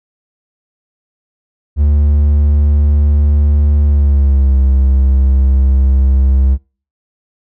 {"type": "tone with pitch glide", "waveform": "triangle", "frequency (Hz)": [73.1, 66.65], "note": ["D2", "C2"], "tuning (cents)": [-7, 33], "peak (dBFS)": -5, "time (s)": [1.76, 6.58], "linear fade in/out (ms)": 50, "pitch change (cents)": -160, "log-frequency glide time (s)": [3.83, 4.57], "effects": ["noise-tail reverb RT60 0.4 s tail -25 dB re dry"]}